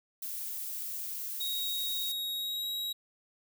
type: noise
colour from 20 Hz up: violet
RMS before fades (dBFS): -38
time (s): 0.22-2.12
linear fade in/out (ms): 5
type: tone with pitch glide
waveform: 45% pulse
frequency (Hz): 3782 to 3837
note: A#7 to A#7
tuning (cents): +24 to +49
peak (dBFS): -32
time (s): 1.4-2.93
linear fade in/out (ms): 10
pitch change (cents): +25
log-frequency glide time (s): 2.34-2.68
effects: none